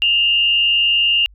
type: tone with frequency modulation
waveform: sine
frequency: 2810 Hz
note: F7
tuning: 10 cents sharp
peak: -12 dBFS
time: 0.02-1.26 s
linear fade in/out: 0 ms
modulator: 160 Hz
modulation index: 0.42
effects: added 50 Hz sine -43 dBFS peak until 1.34 s